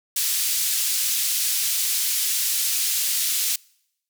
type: band-pass noise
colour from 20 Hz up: white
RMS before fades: -23 dBFS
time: 0.16-3.56 s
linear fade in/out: 5 ms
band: 3200 to 16000 Hz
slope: 12 dB/octave
effects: noise-tail reverb RT60 0.8 s tail -26 dB re dry